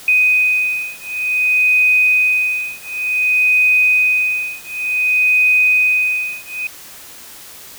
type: beating tone pair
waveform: sine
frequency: 2500 / 2500.55 Hz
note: D#7 / D#7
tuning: +8 / +8 cents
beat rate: 0.55 Hz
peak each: -15 dBFS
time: 0.08-6.67 s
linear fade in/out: 2 ms
effects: white hiss -37 dBFS RMS until 7.78 s